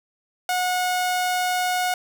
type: tone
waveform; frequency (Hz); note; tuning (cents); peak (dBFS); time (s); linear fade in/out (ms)
sawtooth; 728; F#5; -28; -17; 0.49-1.94; 2
effects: none